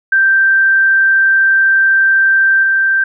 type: tone with level steps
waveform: sine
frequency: 1568 Hz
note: G6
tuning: in tune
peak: -7 / -9 dBFS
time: 0.12-3.04 s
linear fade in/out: 5 ms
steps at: 2.63 s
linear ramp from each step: 2 ms
effects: none